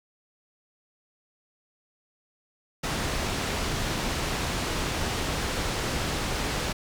pink low-pass noise, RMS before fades -29 dBFS, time 2.83-6.73 s, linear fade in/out 10 ms, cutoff 7100 Hz, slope 12 dB/octave, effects none

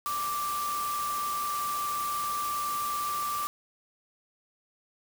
sine tone in noise, 1174 Hz, D6, 1 cent flat, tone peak -29 dBFS, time 0.06-3.47 s, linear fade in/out 0 ms, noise white, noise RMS -38 dBFS, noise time 0.06-3.47 s, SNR +6 dB, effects none

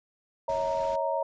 sine chord, A# diminished, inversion first, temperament equal with one note detuned, 554.4 / 643.1 / 932.3 Hz, C#5 / E5 / A#5, 0 / -43 / 0 cents, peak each -30 dBFS, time 0.48-1.23 s, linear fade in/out 5 ms
pink noise, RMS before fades -45 dBFS, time 0.49-0.96 s, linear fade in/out 5 ms
effects resampled to 16000 Hz

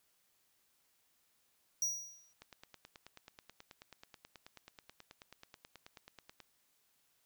square tone with exponential decay, 5780 Hz, F#8, 41 cents flat, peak -30 dBFS, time 1.82-2.33 s, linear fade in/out 2 ms, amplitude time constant 110 ms
click train, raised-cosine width 0.2 ms, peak -34 dBFS, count 38, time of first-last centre 2.42-6.403 s, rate 9.29 Hz
effects white hiss -75 dBFS RMS until 7.25 s

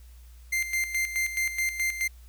45% pulse tone with tremolo, 2093 Hz, C7, in tune, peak -24 dBFS, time 0.52-2.08 s, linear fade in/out 10 ms, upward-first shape square, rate 4.7 Hz, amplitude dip 65%, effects added 60 Hz sine -46 dBFS peak until 2.28 s + white hiss -61 dBFS RMS until 2.28 s

